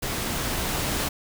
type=noise with level ramp; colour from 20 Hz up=pink; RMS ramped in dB=-29 to -26 dBFS; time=0.02-1.09 s; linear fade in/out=10 ms; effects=none